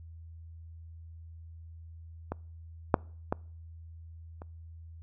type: clicks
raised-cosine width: 1 ms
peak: -19 / -6 / -14 / -30 dBFS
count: 4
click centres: 2.32 / 2.942 / 3.325 / 4.419 s
effects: noise-tail reverb RT60 0.5 s tail -26 dB re dry + added 82 Hz sine -45 dBFS peak until 5.02 s